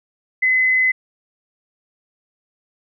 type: tone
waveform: sine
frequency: 2031 Hz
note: B6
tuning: 48 cents sharp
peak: -13 dBFS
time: 0.42-0.92 s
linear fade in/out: 10 ms
effects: none